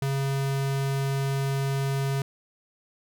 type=tone; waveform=square; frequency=137 Hz; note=C#3; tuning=20 cents flat; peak=-25 dBFS; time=0.02-2.22 s; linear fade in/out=2 ms; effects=none